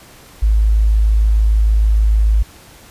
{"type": "tone", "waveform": "sine", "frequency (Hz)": 53.3, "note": "G#1", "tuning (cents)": 46, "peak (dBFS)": -9, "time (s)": [0.42, 2.43], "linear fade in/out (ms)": 10, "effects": ["pink hiss -42 dBFS RMS until 2.9 s", "resampled to 32000 Hz"]}